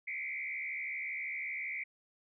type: tone with frequency modulation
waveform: sine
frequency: 2194 Hz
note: C#7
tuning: 18 cents flat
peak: -36 dBFS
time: 0.07-1.84 s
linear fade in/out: 10 ms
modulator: 72.7 Hz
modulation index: 2.4
effects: none